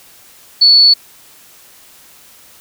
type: tone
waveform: sine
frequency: 4435 Hz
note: C#8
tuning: in tune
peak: -4 dBFS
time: 0.61-0.94 s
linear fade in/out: 10 ms
effects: white hiss -43 dBFS RMS until 2.6 s